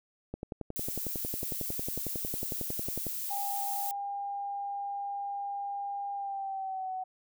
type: click train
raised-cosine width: 2 ms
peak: -23 dBFS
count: 31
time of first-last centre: 0.34-3.067 s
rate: 11 Hz
type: noise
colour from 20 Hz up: violet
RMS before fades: -36 dBFS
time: 0.76-3.91 s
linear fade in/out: 0 ms
type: tone with pitch glide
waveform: sine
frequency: 803 to 749.2 Hz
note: G5 to F#5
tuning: +41 to +21 cents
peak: -33 dBFS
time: 3.3-7.04 s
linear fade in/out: 10 ms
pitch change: -120 cents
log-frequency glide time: 6.14-6.93 s
effects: none